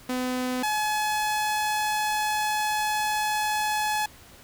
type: tone pair in turn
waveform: sawtooth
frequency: 252.8 / 850.3 Hz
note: B3 / G#5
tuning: +41 / +41 cents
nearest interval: octave + major sixth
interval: 2100 cents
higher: second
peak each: -22 / -20 dBFS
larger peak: second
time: 0.09-0.63 / 0.63-4.06 s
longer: second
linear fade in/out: 5 ms
effects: pink hiss -50 dBFS RMS until 4.43 s